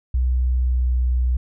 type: tone with pitch glide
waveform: sine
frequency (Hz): 62.7 to 62.05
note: B1 to B1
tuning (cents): +27 to +9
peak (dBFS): -16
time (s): 0.14-1.37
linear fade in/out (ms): 5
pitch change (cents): -18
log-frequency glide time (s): 0.55-0.96
effects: none